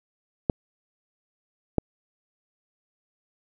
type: clicks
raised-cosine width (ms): 2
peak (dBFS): -7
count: 2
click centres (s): 0.498 / 1.783
effects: none